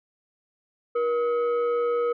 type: tone pair together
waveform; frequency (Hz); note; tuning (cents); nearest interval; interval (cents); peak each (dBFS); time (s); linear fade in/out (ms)
sine; 477.2 / 1274; A#4 / D#6; +41 / +41; octave + perfect fourth; 1700; -20 / -28; 0.95-2.13; 10
effects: tanh soft clip ceiling -19 dBFS